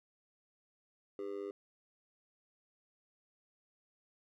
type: tone with amplitude modulation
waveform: triangle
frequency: 402 Hz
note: G4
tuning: 44 cents sharp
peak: -33 dBFS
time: 1.19-1.51 s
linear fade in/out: 2 ms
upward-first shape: sine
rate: 97.5 Hz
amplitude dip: 90%
effects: none